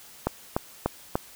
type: click train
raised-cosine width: 1 ms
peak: -9 dBFS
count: 4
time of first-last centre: 0.27-1.155 s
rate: 3.39 Hz
effects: white hiss -49 dBFS RMS until 1.35 s